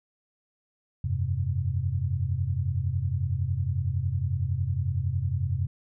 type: chord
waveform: sine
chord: F suspended second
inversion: none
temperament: just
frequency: 87.31 / 98.22 / 130.96 Hz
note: F2 / G2 / C3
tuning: 0 / +4 / +2 cents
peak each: -29 dBFS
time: 1.04-5.67 s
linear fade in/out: 5 ms
effects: none